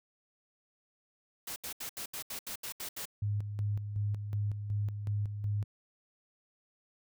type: noise bursts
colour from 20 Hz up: white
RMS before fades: -40 dBFS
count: 10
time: 1.47-3.055 s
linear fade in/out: 5 ms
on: 91 ms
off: 75 ms
type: tone with tremolo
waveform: sine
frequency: 103.3 Hz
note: G#2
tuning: 9 cents flat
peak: -29 dBFS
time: 3.22-5.64 s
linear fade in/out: 5 ms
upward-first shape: square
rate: 2.7 Hz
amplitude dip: 55%
effects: none